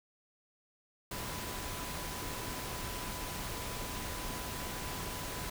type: tone in noise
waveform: sine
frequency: 997 Hz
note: B5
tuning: 16 cents sharp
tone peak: -48 dBFS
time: 1.11-5.5 s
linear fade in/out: 5 ms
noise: pink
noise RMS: -40 dBFS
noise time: 1.11-5.5 s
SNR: -11 dB
effects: none